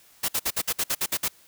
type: noise bursts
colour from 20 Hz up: white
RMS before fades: -25 dBFS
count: 10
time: 0.23-1.284 s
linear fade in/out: 10 ms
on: 55 ms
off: 56 ms
effects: white hiss -56 dBFS RMS until 1.47 s